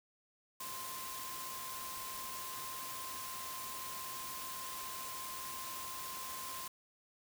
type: tone in noise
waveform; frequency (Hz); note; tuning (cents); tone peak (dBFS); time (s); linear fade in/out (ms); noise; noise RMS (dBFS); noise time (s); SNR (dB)
sine; 1046.5; C6; 0; -46; 0.6-6.68; 5; white; -45; 0.6-6.68; -4
effects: none